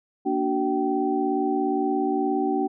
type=tone cluster; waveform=sine; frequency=235.8 / 292.9 / 375.2 / 772 Hz; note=A#3 / D4 / F#4 / G5; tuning=+20 / -5 / +24 / -27 cents; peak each=-30 / -25 / -26 / -27 dBFS; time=0.25-2.68 s; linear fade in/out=20 ms; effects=none